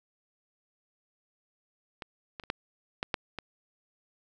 clicks, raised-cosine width 0.3 ms, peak -22 / -23 / -30 / -13 / -14 / -11 / -20 dBFS, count 7, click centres 2.022 / 2.398 / 2.437 / 2.501 / 3.029 / 3.142 / 3.387 s, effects none

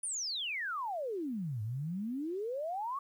sine exponential two-way sweep, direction down then up, 9956 to 103 to 1148 Hz, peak -34 dBFS, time 0.03-2.99 s, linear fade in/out 5 ms, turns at 1.62 s, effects 11-bit

